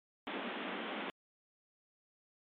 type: band-pass noise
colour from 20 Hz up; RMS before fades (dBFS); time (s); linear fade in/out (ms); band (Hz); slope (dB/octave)
pink; -41; 0.27-1.1; 0; 190 to 3500; 96
effects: MP3 64 kbps